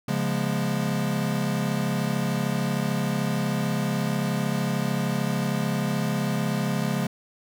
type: chord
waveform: square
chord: C# dominant seventh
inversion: none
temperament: equal with one note detuned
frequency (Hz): 138.59 / 174.61 / 207.7 / 241.2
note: C#3 / E#3 / G#3 / B3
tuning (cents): 0 / 0 / 0 / -41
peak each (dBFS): -29 / -30 / -29 / -33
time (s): 0.08-7.07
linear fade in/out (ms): 5
effects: none